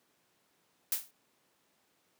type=noise with exponential decay; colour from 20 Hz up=blue; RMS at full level=-27 dBFS; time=0.92-1.11 s; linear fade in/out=2 ms; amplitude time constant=40 ms; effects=pink hiss -72 dBFS RMS until 2.19 s + high-pass 200 Hz 12 dB/octave